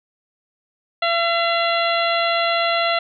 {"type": "harmonic tone with a mistuned harmonic", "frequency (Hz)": 677, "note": "E5", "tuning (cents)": 46, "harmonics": [1, 2, 3, 4, 5, 6], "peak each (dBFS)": [-20, -23, -25, -26, -27, -28], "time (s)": [1.02, 2.99], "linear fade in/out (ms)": 5, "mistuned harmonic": 4, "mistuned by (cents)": 35, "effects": []}